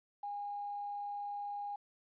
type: tone with quantisation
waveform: sine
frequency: 816 Hz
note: G#5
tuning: 31 cents flat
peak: -38 dBFS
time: 0.23-1.76 s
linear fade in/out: 5 ms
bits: 11
effects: resampled to 11025 Hz